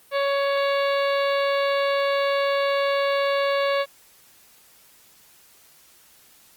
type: harmonic tone with a mistuned harmonic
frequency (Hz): 558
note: C#5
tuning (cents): +11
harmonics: 1 / 2 / 3 / 4 / 5 / 6 / 7 / 8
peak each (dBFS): -21 / -27 / -31 / -33 / -35 / -37 / -38 / -39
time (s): 0.11-3.86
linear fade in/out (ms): 50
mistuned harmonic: 6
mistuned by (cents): +66
effects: white hiss -54 dBFS RMS until 6.56 s + Opus 32 kbps